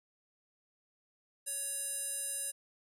square tone with band-pass filter, 559 Hz, C#5, 14 cents sharp, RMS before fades -38 dBFS, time 1.46-2.52 s, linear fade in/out 20 ms, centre 10000 Hz, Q 7.2, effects none

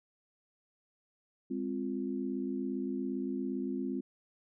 sine chord, F minor, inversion first, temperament equal with one note detuned, 204.1 / 261.6 / 349.2 Hz, Ab3 / C4 / F4, -30 / 0 / 0 cents, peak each -38 / -35 / -39 dBFS, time 1.5-4.01 s, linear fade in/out 10 ms, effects none

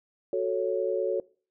sine chord, F# minor, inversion none, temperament equal, 370 / 440 / 554.4 Hz, F#4 / A4 / C#5, 0 / 0 / 0 cents, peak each -29 dBFS, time 0.33-1.2 s, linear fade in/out 2 ms, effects noise-tail reverb RT60 0.4 s tail -22 dB re dry

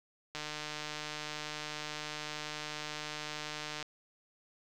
click train, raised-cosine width 0.2 ms, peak -22 dBFS, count 526, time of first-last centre 0.35-3.827 s, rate 151 Hz, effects none

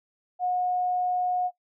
sine tone, 725 Hz, F#5, 35 cents flat, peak -23 dBFS, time 0.39-1.51 s, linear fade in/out 50 ms, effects noise-tail reverb RT60 0.1 s tail -18 dB re dry

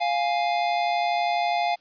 square tone pair together, 698.4 / 830.6 Hz, F5 / G#5, 0 / 0 cents, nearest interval minor third, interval 300 cents, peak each -24 / -27 dBFS, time 0-1.76 s, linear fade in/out 20 ms, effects white hiss -60 dBFS RMS until 1.8 s + resampled to 11025 Hz

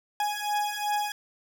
40% pulse beating tone pair, 831 / 833.7 Hz, G#5 / G#5, +1 / +6 cents, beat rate 2.7 Hz, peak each -29 dBFS, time 0.2-1.12 s, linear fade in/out 2 ms, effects none

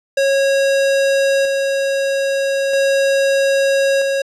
square tone with tremolo, 548 Hz, C#5, 20 cents flat, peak -13 dBFS, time 0.17-4.22 s, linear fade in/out 5 ms, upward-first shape square, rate 0.39 Hz, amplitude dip 30%, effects low-pass 8000 Hz 12 dB/octave

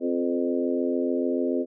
harmonic tone with a mistuned harmonic, 86.9 Hz, F2, 8 cents flat, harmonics 3 / 4 / 5 / 6 / 7, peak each -26 / -28 / -30 / -32 / -33 dBFS, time 0-1.66 s, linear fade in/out 50 ms, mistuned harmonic 6, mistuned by -24 cents, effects none

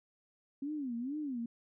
sine tone with vibrato, 266.6 Hz, C4, 33 cents sharp, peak -35 dBFS, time 0.62-1.46 s, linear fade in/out 5 ms, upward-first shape sine, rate 2.2 Hz, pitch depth 240 cents each way, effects none

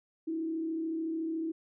sine tone with frequency modulation, 324.1 Hz, E4, 29 cents flat, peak -31 dBFS, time 0.27-1.52 s, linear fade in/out 10 ms, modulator 33.8 Hz, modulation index 0.4, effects none

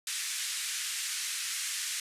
white band-pass noise, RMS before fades -35 dBFS, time 0.07-2 s, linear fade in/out 2 ms, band 1600 to 9700 Hz, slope 24 dB/octave, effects resampled to 32000 Hz

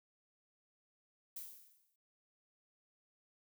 violet noise with exponential decay, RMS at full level -44 dBFS, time 1.36-1.96 s, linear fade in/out 5 ms, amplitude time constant 130 ms, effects none

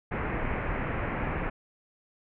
pink low-pass noise, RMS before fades -31 dBFS, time 0.11-1.5 s, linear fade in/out 10 ms, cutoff 2400 Hz, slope 48 dB/octave, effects none

